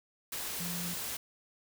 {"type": "tone in noise", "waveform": "sine", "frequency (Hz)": 174.61, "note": "F3", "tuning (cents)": 0, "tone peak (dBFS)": -38, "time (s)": [0.6, 0.94], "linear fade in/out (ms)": 5, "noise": "white", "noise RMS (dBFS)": -38, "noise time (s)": [0.32, 1.17], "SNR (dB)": -3, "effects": []}